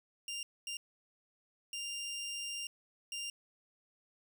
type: tone bursts at uneven times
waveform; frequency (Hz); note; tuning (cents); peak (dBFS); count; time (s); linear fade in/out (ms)
20% pulse; 2794; F7; 0; -34; 4; 0.28-0.43 / 0.67-0.77 / 1.73-2.67 / 3.12-3.3; 2
effects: none